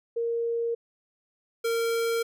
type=tone pair in turn; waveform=sine / square; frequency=465.6 / 460.8 Hz; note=A#4 / A#4; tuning=-2 / -20 cents; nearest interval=unison; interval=18 cents; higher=first; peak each=-25 dBFS; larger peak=neither; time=0.16-0.75 / 1.64-2.23 s; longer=neither; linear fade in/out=10 ms; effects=none